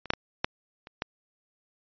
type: clicks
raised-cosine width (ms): 0.3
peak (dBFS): -25 / -6 / -15 / -8 / -28 / -13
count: 6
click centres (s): 0.057 / 0.104 / 0.136 / 0.445 / 0.871 / 1.021
effects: resampled to 11025 Hz